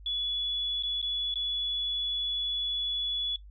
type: tone with dropouts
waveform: sine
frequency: 3412 Hz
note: G#7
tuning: 46 cents sharp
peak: -29 dBFS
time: 0.06-3.36 s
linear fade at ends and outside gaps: 2 ms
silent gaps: 0.825-0.834 / 1.016-1.026 / 1.341-1.356 s
effects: noise-tail reverb RT60 0.1 s tail -17 dB re dry + added 50 Hz sine -46 dBFS peak until 3.5 s